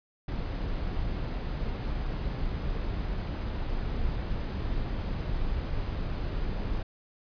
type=noise; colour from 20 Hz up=brown; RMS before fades=-31 dBFS; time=0.28-6.83 s; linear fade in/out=5 ms; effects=resampled to 11025 Hz